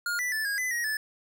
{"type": "tone with pitch steps", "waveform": "square", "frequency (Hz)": [1423, 1976, 1751, 1638, 2010, 1891, 1738], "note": ["F6", "B6", "A6", "G#6", "B6", "A#6", "A6"], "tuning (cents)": [32, 0, -9, -24, 30, 24, -22], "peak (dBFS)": -28, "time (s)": [0.06, 0.97], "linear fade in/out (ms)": 2, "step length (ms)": 130, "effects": []}